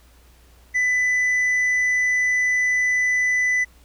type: tone with tanh clipping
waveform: triangle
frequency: 1996 Hz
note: B6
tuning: 18 cents sharp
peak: -18 dBFS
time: 0.74-3.65 s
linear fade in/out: 20 ms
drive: 8 dB
effects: added 60 Hz sine -50 dBFS peak until 3.84 s + pink hiss -56 dBFS RMS until 3.84 s